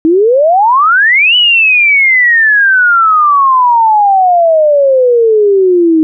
sine exponential two-way sweep, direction up then down, 310.8 to 2990 to 310.8 Hz, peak -4 dBFS, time 0.05-6.03 s, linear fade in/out 0 ms, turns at 1.36 s, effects none

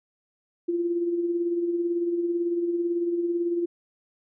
sine tone with tremolo, 344.4 Hz, F4, 24 cents flat, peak -21 dBFS, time 0.68-3.66 s, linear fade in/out 10 ms, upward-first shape sine, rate 18 Hz, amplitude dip 45%, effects none

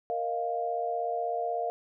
sine chord, Bb suspended fourth, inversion none, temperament equal, 466.2 / 622.3 / 698.5 Hz, Bb4 / Eb5 / F5, 0 / 0 / 0 cents, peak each -34 / -36 / -30 dBFS, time 0.1-1.7 s, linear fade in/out 0 ms, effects none

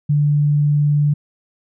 sine tone, 146.83 Hz, D3, in tune, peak -12 dBFS, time 0.09-1.14 s, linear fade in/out 10 ms, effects none

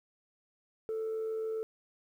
sine tone with amplitude modulation, 442 Hz, A4, 8 cents sharp, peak -29 dBFS, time 0.89-1.63 s, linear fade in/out 0 ms, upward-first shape sine, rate 87.2 Hz, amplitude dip 35%, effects tanh soft clip ceiling -30 dBFS + 11-bit

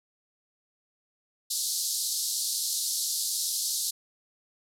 pink band-pass noise, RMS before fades -30 dBFS, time 1.5-3.91 s, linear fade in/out 10 ms, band 4000 to 13000 Hz, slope 48 dB/octave, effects none

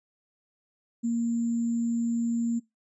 sine tone with sample-and-hold, 233.1 Hz, A#3, in tune, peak -24 dBFS, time 1.03-2.6 s, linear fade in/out 20 ms, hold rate 7350 Hz, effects noise-tail reverb RT60 0.2 s tail -23 dB re dry + resampled to 22050 Hz

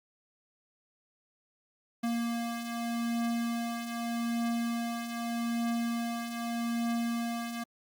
square beating tone pair, 233.1 / 233.92 Hz, A#3 / A#3, 0 / +6 cents, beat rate 0.82 Hz, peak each -39 / -32 dBFS, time 2.03-7.64 s, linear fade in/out 10 ms, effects Opus 48 kbps

